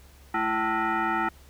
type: tone with frequency modulation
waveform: sine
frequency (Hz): 216.3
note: A3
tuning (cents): -29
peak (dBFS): -23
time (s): 0.34-1.29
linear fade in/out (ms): 5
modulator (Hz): 551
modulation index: 2.9
effects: added 69 Hz sine -50 dBFS peak until 1.49 s + pink hiss -56 dBFS RMS until 1.49 s